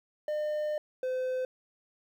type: tone pair in turn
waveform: triangle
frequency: 604 / 512.3 Hz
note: D5 / C5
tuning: +48 / -37 cents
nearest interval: minor third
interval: 285 cents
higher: first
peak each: -27 dBFS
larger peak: neither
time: 0.28-0.78 / 1.03-1.45 s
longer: first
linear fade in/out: 2 ms
effects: 11-bit